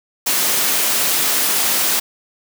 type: high-pass noise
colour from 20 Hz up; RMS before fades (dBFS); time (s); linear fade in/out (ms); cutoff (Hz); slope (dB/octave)
white; -17; 0.26-2; 10; 200; 12
effects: none